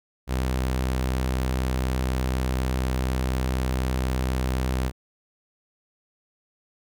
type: tone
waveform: sawtooth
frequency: 64.1 Hz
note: C2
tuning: 35 cents flat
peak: -19 dBFS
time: 0.27-4.92 s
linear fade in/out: 50 ms
effects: none